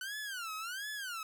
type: tone with vibrato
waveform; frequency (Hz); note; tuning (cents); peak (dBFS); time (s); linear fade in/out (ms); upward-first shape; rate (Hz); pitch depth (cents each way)
sawtooth; 1480; F#6; 0; -35; 0.01-1.23; 2; sine; 1.4; 260
effects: none